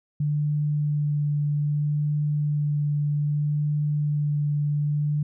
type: tone with vibrato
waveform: sine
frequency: 147.7 Hz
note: D3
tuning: 10 cents sharp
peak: -21 dBFS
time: 0.2-5.23 s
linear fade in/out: 5 ms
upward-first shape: sine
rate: 0.63 Hz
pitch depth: 11 cents each way
effects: none